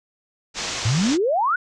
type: low-pass noise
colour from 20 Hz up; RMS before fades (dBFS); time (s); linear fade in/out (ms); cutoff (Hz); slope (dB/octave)
white; -28; 0.54-1.18; 50; 7100; 48
type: exponential sweep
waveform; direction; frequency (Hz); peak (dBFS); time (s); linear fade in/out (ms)
sine; up; 102.3 to 1520; -17; 0.85-1.56; 5
effects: none